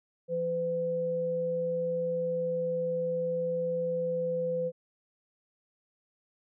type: tone pair together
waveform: sine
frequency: 169.19 / 507 Hz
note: E3 / B4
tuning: +45 / +45 cents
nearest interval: octave + perfect fifth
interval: 1900 cents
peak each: -38 / -28 dBFS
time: 0.28-4.72 s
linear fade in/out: 50 ms
effects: none